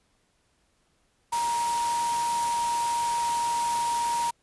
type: tone in noise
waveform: sine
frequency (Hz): 942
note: A#5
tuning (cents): +18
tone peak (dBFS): -24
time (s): 1.32-4.31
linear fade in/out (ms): 10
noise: white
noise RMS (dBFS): -34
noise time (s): 1.32-4.31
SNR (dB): +7
effects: pink hiss -69 dBFS RMS until 4.42 s + resampled to 24000 Hz